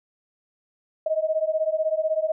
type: beating tone pair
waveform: sine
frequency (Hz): 622.3 / 638.3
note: D#5 / D#5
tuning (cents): 0 / +44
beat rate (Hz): 16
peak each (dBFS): -24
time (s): 1.06-2.32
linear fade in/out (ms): 5
effects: none